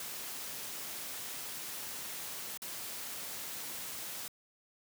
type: noise with dropouts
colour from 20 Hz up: white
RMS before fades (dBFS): -42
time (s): 0-4.28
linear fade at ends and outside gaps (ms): 2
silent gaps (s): 2.575-2.619
effects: high-pass 100 Hz 12 dB/octave